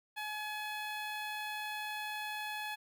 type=tone with notch filter; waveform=15% pulse; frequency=848 Hz; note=G#5; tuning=36 cents sharp; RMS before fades=-40 dBFS; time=0.16-2.76 s; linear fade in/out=20 ms; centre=7900 Hz; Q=2; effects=none